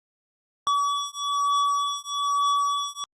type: beating tone pair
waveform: square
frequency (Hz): 1140 / 1141.1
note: C#6 / C#6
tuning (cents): +48 / +50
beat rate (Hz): 1.1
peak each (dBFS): -26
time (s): 0.67-3.04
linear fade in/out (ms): 0
effects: low-pass 6000 Hz 12 dB/octave + Opus 48 kbps